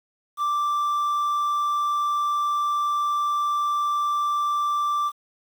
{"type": "tone with quantisation", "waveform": "triangle", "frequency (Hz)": 1174.7, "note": "D6", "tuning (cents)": 0, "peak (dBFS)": -19, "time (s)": [0.37, 5.12], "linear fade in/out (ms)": 50, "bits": 8, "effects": []}